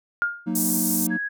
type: tone with exponential decay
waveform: sine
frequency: 1413 Hz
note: F6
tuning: 20 cents sharp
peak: -16 dBFS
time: 0.22-0.51 s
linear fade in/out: 0 ms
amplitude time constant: 61 ms
type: chord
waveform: triangle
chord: D# minor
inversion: first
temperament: equal with one note detuned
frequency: 184.36 / 233.1 / 311.1 Hz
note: F#3 / A#3 / D#4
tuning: -6 / 0 / 0 cents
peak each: -26 / -25 / -26 dBFS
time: 0.46-1.18 s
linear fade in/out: 20 ms
type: band-pass noise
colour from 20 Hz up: white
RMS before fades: -25 dBFS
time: 0.55-1.07 s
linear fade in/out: 5 ms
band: 6600 to 16000 Hz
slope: 24 dB/octave
type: tone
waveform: sine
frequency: 1661.2 Hz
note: G#6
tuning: in tune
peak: -25 dBFS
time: 1.1-1.29 s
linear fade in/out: 20 ms
effects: none